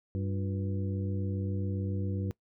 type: harmonic tone with a mistuned harmonic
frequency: 97.6 Hz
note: G2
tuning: 7 cents flat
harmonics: 1 / 2 / 3 / 4 / 5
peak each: -31 / -37 / -41 / -43 / -45 dBFS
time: 0.15-2.31 s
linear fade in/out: 0 ms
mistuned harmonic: 4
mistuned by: -140 cents
effects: noise-tail reverb RT60 0.1 s tail -21 dB re dry